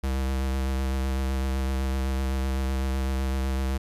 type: tone with vibrato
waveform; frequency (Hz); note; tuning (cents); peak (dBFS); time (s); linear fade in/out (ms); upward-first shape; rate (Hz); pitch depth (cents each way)
square; 66.2; C2; +21; -25; 0.03-3.78; 10; sine; 7.9; 22
effects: resampled to 32000 Hz + 11-bit